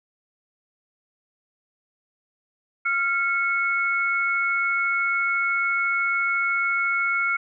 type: tone pair together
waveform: sine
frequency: 1386 / 2200 Hz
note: F6 / C#7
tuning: -14 / -14 cents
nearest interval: minor sixth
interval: 800 cents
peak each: -23 dBFS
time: 2.85-7.37 s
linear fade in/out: 10 ms
effects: none